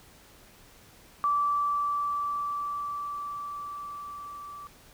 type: tone with level ramp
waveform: sine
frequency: 1161 Hz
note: D6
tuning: 20 cents flat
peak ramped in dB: -22 to -40 dBFS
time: 1.24-4.67 s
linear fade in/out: 0 ms
effects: pink hiss -55 dBFS RMS until 4.93 s